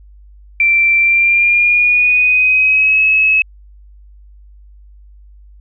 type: tone with pitch glide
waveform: sine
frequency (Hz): 2349 to 2576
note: D7 to E7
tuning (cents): 0 to -41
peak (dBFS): -8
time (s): 0.6-3.42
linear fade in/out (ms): 2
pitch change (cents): +159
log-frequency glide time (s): 0.99-3.02
effects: added 50 Hz sine -38 dBFS peak until 5.6 s